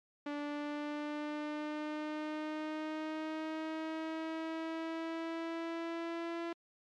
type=linear sweep; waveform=sawtooth; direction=up; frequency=290.7 to 338.2 Hz; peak=-33 dBFS; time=0.26-6.53 s; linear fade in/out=5 ms; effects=low-pass 3000 Hz 12 dB/octave + MP3 96 kbps